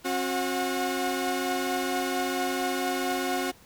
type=tone cluster; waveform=sawtooth; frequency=268.2 / 364.7 / 725 Hz; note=C4 / F#4 / F#5; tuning=+43 / -25 / -35 cents; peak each=-27 dBFS; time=0.04-3.52 s; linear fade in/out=20 ms; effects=pink hiss -55 dBFS RMS until 3.65 s